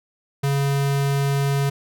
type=tone; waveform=square; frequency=139.6 Hz; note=C#3; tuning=13 cents sharp; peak=-19 dBFS; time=0.43-1.7 s; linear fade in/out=10 ms; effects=none